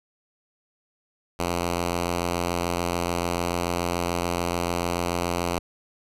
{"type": "tone", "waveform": "5% pulse", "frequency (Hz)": 86.9, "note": "F2", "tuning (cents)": -8, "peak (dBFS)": -13, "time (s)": [1.39, 5.59], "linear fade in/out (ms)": 5, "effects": ["resampled to 32000 Hz"]}